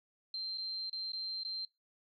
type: tone with dropouts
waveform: sine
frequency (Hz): 4144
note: C8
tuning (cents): -17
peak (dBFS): -36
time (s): 0.34-1.65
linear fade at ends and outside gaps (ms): 2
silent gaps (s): 0.575-0.581 / 0.897-0.929 / 1.12-1.132 / 1.434-1.449
effects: noise-tail reverb RT60 0.2 s tail -20 dB re dry